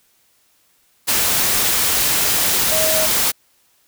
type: tone in noise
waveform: sine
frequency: 632 Hz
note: D#5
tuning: 27 cents sharp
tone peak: -20 dBFS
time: 2.71-3.07 s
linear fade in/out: 20 ms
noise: white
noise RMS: -17 dBFS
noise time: 1.07-3.32 s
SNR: -6 dB
effects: white hiss -59 dBFS RMS until 3.87 s